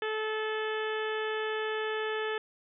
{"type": "harmonic tone", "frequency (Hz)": 434.1, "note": "A4", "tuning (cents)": -23, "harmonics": [1, 2, 3, 4, 5, 6, 7, 8], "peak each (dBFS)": [-32, -40, -40, -37, -46, -45, -44, -47], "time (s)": [0.02, 2.38], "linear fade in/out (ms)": 2, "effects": []}